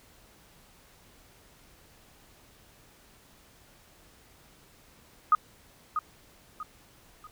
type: tone with echo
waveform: sine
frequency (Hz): 1244.5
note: D#6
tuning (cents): 0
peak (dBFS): -16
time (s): 5.32-5.35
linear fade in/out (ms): 2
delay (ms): 640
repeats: 3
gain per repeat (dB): -9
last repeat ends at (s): 7.27
effects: pink hiss -58 dBFS RMS until 7.31 s